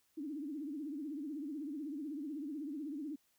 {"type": "tone with vibrato", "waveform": "sine", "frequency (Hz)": 293.7, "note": "D4", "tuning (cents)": 0, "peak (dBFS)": -39, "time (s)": [0.17, 3.16], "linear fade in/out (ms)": 10, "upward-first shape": "triangle", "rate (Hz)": 16, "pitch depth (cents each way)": 190, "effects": ["white hiss -75 dBFS RMS until 3.38 s"]}